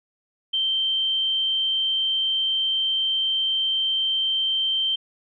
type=tone; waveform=sine; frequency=3128 Hz; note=G7; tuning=4 cents flat; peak=-20 dBFS; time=0.53-4.96 s; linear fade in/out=10 ms; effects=none